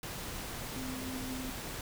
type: tone in noise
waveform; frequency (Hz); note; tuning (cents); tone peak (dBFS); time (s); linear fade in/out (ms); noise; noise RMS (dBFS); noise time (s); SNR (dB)
sine; 258.1; C4; -23; -39; 0.76-1.5; 2; pink; -41; 0.03-1.81; -1
effects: none